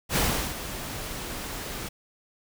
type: noise with ADSR envelope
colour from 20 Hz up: pink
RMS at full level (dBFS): -23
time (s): 0.09-1.89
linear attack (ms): 68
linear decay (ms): 380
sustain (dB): -12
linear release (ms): 10
effects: none